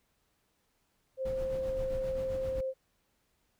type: tone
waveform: sine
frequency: 526 Hz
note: C5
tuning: 9 cents sharp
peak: -31 dBFS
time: 1.17-2.74 s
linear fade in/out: 50 ms
type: noise with tremolo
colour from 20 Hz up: brown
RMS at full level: -39 dBFS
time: 1.25-2.61 s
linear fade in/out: 5 ms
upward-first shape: sine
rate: 7.6 Hz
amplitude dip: 50%
type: clicks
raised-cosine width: 5 ms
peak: -36 dBFS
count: 2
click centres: 1.968 / 2.586 s
effects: pink hiss -75 dBFS RMS until 3.59 s